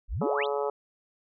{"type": "exponential sweep", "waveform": "sine", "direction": "up", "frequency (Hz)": [34.6, 4357], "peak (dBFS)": -28, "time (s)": [0.08, 0.47], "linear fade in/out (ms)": 50}
{"type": "harmonic tone", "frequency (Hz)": 142, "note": "C#3", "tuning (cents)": 42, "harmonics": [3, 4, 5, 6, 7, 8, 9], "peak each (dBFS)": [-29, -32, -38, -35, -39, -42, -39], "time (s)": [0.21, 0.7], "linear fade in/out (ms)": 5}
{"effects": []}